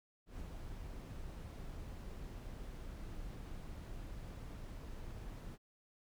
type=noise with ADSR envelope; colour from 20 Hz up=brown; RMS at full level=-45 dBFS; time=0.26-5.58 s; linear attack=130 ms; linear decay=52 ms; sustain=-2 dB; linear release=40 ms; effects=none